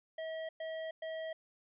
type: tone bursts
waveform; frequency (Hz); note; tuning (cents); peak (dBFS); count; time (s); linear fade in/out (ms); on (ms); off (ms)
square; 642; E5; -46; -39; 3; 0.18-1.33; 5; 310; 110
effects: resampled to 8000 Hz